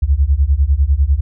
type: beating tone pair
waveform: sine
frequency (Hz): 65 / 75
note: C2 / D2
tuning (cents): -11 / +37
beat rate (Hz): 10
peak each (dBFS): -13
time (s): 0.02-1.21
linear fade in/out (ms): 10
effects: none